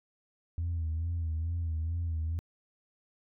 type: tone with vibrato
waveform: sine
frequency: 82.41 Hz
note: E2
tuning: in tune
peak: -28 dBFS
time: 0.58-2.39 s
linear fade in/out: 0 ms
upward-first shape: sine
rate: 2.3 Hz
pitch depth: 66 cents each way
effects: tanh soft clip ceiling -27 dBFS